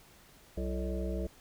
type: harmonic tone with a mistuned harmonic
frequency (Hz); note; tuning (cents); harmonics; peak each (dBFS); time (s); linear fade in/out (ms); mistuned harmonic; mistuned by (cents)
63; B1; +35; 1 / 3 / 5 / 7 / 9 / 10; -34 / -39 / -41 / -42 / -44 / -44; 0.57-1.27; 5; 5; +120
effects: pink hiss -59 dBFS RMS until 1.4 s